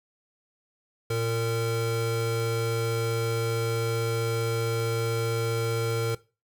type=tone pair together; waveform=square; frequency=115.1 / 457.7 Hz; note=A#2 / A#4; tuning=-22 / -32 cents; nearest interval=2 octaves; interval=2390 cents; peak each=-29 / -28 dBFS; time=1.1-6.15 s; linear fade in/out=5 ms; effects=noise-tail reverb RT60 0.3 s tail -19 dB re dry

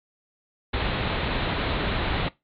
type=low-pass noise; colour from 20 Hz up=pink; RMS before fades=-26 dBFS; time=0.73-2.29 s; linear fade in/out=10 ms; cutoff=4100 Hz; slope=96 dB/octave; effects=noise-tail reverb RT60 0.2 s tail -20 dB re dry + MP3 64 kbps

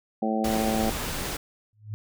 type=harmonic tone; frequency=110 Hz; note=A2; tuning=in tune; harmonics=2 / 3 / 4 / 5 / 6 / 7; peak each=-26 / -32 / -34 / -32 / -35 / -30 dBFS; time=0.22-0.9 s; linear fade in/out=5 ms
type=noise; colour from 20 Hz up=pink; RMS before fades=-31 dBFS; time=0.44-1.37 s; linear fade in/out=5 ms
type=tone with exponential growth; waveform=sine; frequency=106.3 Hz; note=G#2; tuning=41 cents sharp; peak=-27 dBFS; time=1.73-1.94 s; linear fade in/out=0 ms; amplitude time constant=45 ms
effects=none

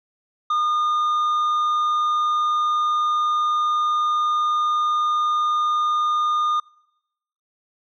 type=tone with tanh clipping; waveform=triangle; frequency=1218 Hz; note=D#6; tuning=37 cents flat; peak=-19 dBFS; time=0.5-6.6 s; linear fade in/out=5 ms; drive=9 dB; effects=noise-tail reverb RT60 0.9 s tail -24 dB re dry

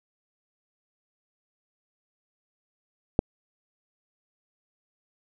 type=click; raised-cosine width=2 ms; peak=-5 dBFS; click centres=3.191 s; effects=none

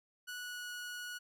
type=tone with pitch glide; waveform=sawtooth; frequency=1472 to 1461 Hz; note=F#6 to F#6; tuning=-9 to -22 cents; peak=-38 dBFS; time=0.27-1.19 s; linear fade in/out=20 ms; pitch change=-13 cents; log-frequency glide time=0.37-0.71 s; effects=none

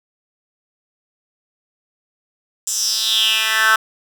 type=tone with high-pass filter sweep; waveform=10% pulse; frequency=220 Hz; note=A3; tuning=in tune; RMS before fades=-17 dBFS; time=2.67-3.76 s; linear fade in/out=5 ms; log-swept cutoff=7200 to 1400 Hz; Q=4.9; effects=none

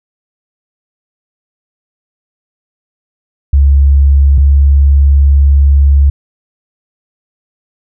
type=tone pair in turn; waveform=sine; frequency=69.6 / 69.97 Hz; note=C#2 / C#2; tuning=+8 / +17 cents; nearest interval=unison; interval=9 cents; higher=second; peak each=-3 dBFS; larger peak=neither; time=3.53-4.38 / 4.38-6.1 s; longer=second; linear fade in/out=5 ms; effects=none

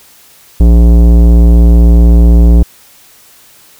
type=tone with tanh clipping; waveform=sine; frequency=57.9 Hz; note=A#1; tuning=11 cents flat; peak=-3 dBFS; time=0.6-2.63 s; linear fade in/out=5 ms; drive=16 dB; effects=white hiss -41 dBFS RMS until 3.79 s

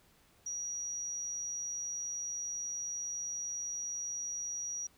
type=tone; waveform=sine; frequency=5770 Hz; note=F#8; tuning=44 cents flat; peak=-36 dBFS; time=0.46-4.87 s; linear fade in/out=5 ms; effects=pink hiss -66 dBFS RMS until 4.97 s

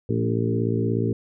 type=harmonic tone with a mistuned harmonic; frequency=56.8 Hz; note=A#1; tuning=44 cents flat; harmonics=2 / 3 / 4 / 5 / 6 / 7 / 8; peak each=-24 / -31 / -28 / -29 / -32 / -28 / -31 dBFS; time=0.09-1.13 s; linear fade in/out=5 ms; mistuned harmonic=4; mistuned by=-26 cents; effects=none

